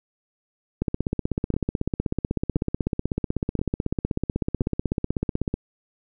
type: two click trains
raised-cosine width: 3 ms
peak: -14 / -10 dBFS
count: 4 / 77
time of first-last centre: 1.54-4.617 / 0.82-5.54 s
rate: 0.975 / 16.1 Hz
effects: none